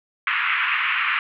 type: band-pass noise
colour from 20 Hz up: white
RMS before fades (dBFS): -22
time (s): 0.27-1.19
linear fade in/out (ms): 2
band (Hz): 1100 to 2700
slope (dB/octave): 48
effects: none